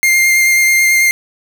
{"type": "tone with vibrato", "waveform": "45% pulse", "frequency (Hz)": 2111, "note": "C7", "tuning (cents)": 15, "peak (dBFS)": -8, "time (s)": [0.03, 1.11], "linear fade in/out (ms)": 0, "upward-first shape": "sine", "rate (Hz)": 9.2, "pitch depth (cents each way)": 11, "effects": []}